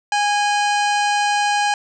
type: harmonic tone with a mistuned harmonic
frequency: 824 Hz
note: G#5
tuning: 14 cents flat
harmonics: 1 / 2 / 3 / 4 / 5 / 6 / 7 / 8 / 9 / 10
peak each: -17 / -23 / -27 / -29 / -31 / -33 / -34 / -35 / -36 / -37 dBFS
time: 0.12-1.74 s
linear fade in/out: 2 ms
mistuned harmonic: 4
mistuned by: -120 cents
effects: none